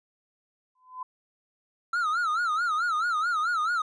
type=tone with exponential growth; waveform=sine; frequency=1016 Hz; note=B5; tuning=49 cents sharp; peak=-30 dBFS; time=0.75-1.03 s; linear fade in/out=5 ms; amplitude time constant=59 ms
type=tone with vibrato; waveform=triangle; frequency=1329 Hz; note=E6; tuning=14 cents sharp; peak=-22 dBFS; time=1.93-3.82 s; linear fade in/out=5 ms; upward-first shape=sine; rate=4.6 Hz; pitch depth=150 cents each way
effects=resampled to 22050 Hz